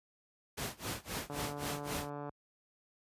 pink noise with tremolo, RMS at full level -37 dBFS, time 0.57-2.1 s, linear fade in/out 10 ms, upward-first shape sine, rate 3.8 Hz, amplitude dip 95%
click train, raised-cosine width 1 ms, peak -29 dBFS, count 145, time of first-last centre 1.3-2.293 s, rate 145 Hz
effects high-pass 60 Hz 12 dB/octave + resampled to 32000 Hz

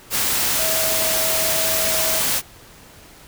sine tone in noise, 644 Hz, E5, 41 cents flat, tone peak -26 dBFS, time 0.56-2.23 s, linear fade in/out 50 ms, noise white, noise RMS -20 dBFS, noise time 0.1-2.42 s, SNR -9 dB, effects pink hiss -45 dBFS RMS until 3.27 s

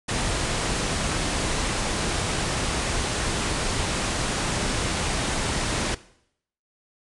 pink low-pass noise, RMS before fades -26 dBFS, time 0.08-5.95 s, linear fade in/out 10 ms, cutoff 10000 Hz, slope 96 dB/octave, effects noise-tail reverb RT60 0.7 s tail -18 dB re dry

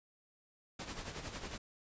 pink noise with tremolo, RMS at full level -42 dBFS, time 0.79-1.58 s, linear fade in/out 5 ms, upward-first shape sine, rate 11 Hz, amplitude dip 60%, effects resampled to 16000 Hz

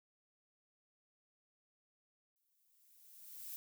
violet noise with exponential growth, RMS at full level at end -45 dBFS, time 2.36-3.56 s, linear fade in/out 0 ms, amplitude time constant 260 ms, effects none

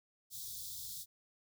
white band-stop noise, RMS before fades -45 dBFS, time 0.3-1.06 s, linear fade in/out 50 ms, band 160 to 3400 Hz, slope 96 dB/octave, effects none

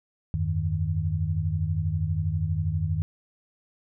sine tone cluster, 84.5 / 96.9 / 154.4 Hz, E2 / G2 / D#3, +43 / -20 / -13 cents, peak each -28 dBFS, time 0.34-3.02 s, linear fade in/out 0 ms, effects none

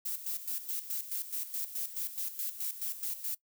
violet noise with tremolo, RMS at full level -35 dBFS, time 0.05-3.35 s, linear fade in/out 10 ms, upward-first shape square, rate 4.7 Hz, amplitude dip 70%, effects noise-tail reverb RT60 0.1 s tail -21 dB re dry

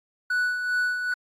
triangle tone with tremolo, 1480 Hz, F#6, in tune, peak -19 dBFS, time 0.3-1.14 s, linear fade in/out 5 ms, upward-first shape sine, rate 2.5 Hz, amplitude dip 50%, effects AAC 48 kbps

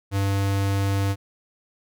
square tone, 98.6 Hz, G2, 11 cents sharp, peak -21 dBFS, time 0.11-1.16 s, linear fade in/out 50 ms, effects none

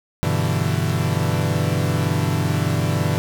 40% pulse chord, E minor seventh, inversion first, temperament equal, 98 / 123.47 / 146.83 / 164.81 Hz, G2 / B2 / D3 / E3, 0 / 0 / 0 / 0 cents, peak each -23 dBFS, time 0.23-3.18 s, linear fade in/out 0 ms, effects none

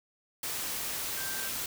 sine tone in noise, 1568 Hz, G6, in tune, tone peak -41 dBFS, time 1.17-1.49 s, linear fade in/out 2 ms, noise white, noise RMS -35 dBFS, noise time 0.43-1.66 s, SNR -9 dB, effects none

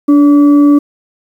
sine tone with frequency modulation, 289.9 Hz, D4, 22 cents flat, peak -3 dBFS, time 0.08-0.79 s, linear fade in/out 10 ms, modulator 860 Hz, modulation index 0.23, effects 7-bit

